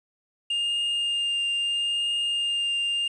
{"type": "tone with vibrato", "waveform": "triangle", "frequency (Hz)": 2814, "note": "F7", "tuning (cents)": 12, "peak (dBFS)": -22, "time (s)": [0.5, 3.08], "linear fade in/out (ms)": 5, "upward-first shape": "triangle", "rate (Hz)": 0.76, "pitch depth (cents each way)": 11, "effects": ["resampled to 24000 Hz", "9-bit"]}